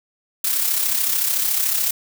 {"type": "noise with amplitude modulation", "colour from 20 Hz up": "blue", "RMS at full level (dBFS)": -18, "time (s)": [0.44, 1.91], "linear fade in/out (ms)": 5, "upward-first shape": "sine", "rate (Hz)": 33.7, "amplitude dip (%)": 50, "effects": []}